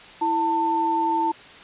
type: tone pair together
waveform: sine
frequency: 329.6 / 894.3 Hz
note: E4 / A5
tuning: 0 / +28 cents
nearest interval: octave + perfect fourth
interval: 1728 cents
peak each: -26 / -20 dBFS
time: 0.21-1.32 s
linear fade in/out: 10 ms
effects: white hiss -44 dBFS RMS until 1.63 s + resampled to 8000 Hz